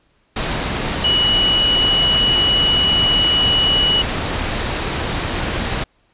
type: tone in noise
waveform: sine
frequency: 2932 Hz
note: F#7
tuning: 16 cents flat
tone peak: -13 dBFS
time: 1.04-4.02 s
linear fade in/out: 5 ms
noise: pink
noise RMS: -21 dBFS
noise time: 0.36-5.84 s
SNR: +5 dB
effects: pink hiss -60 dBFS RMS until 6.13 s + resampled to 8000 Hz

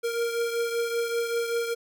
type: beating tone pair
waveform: square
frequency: 466.2 / 471.4 Hz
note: A#4 / A#4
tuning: 0 / +19 cents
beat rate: 5.2 Hz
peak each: -27 / -34 dBFS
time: 0.03-1.75 s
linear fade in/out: 20 ms
effects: none

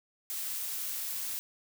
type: noise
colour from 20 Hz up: blue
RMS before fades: -36 dBFS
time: 0.3-1.39 s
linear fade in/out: 0 ms
effects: none

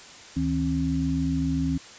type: tone cluster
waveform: sine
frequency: 73.6 / 159.8 / 267.2 Hz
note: D2 / D#3 / C4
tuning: +4 / +47 / +36 cents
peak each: -30 / -27 / -25 dBFS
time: 0.36-1.78 s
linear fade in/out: 10 ms
effects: white hiss -45 dBFS RMS until 1.98 s + resampled to 16000 Hz

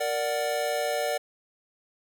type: chord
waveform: square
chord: Bb augmented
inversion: none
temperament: equal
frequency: 466.2 / 587.3 / 740 Hz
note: Bb4 / D5 / F#5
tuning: 0 / 0 / 0 cents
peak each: -33 / -29 / -32 dBFS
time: 0-1.18 s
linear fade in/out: 10 ms
effects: none

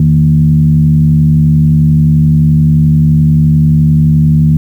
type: tone with frequency modulation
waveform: sine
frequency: 155.56 Hz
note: D#3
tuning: in tune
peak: -4 dBFS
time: 0-4.57 s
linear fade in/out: 2 ms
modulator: 71.5 Hz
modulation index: 0.72
effects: 7-bit

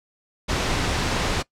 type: noise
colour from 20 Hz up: pink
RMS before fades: -23 dBFS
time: 0.48-1.43 s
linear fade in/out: 20 ms
effects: noise-tail reverb RT60 0.1 s tail -21 dB re dry + low-pass 6000 Hz 12 dB/octave

